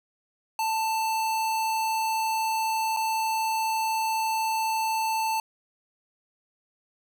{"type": "tone with dropouts", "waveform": "square", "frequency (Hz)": 886, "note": "A5", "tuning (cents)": 12, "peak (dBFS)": -25, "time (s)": [0.59, 5.4], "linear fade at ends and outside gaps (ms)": 2, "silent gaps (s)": [2.965, 2.97], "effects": []}